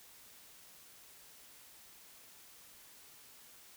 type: silence
effects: white hiss -58 dBFS RMS until 3.76 s